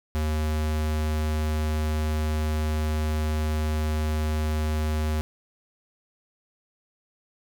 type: tone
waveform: square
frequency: 77.1 Hz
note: D#2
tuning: 15 cents flat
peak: -24 dBFS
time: 0.15-5.21 s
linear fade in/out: 0 ms
effects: none